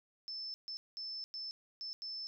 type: tone bursts at uneven times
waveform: sine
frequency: 5274 Hz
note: E8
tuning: in tune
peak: -40 dBFS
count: 6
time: 0.28-0.54 / 0.68-0.77 / 0.97-1.24 / 1.34-1.51 / 1.81-1.93 / 2.02-2.27 s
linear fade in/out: 0 ms
effects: none